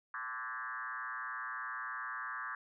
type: tone with frequency modulation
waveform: sine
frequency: 1396.9 Hz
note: F6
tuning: in tune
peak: -38 dBFS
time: 0.14-2.55 s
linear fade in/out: 2 ms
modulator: 123 Hz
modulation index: 3
effects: none